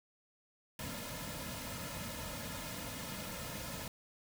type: noise with comb filter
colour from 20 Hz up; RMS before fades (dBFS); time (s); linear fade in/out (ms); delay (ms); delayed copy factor
pink; -43; 0.79-3.88; 2; 2.6; -0.75
effects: none